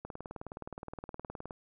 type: click train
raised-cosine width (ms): 1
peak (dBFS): -27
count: 29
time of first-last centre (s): 0.05-1.508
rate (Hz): 19.2
effects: none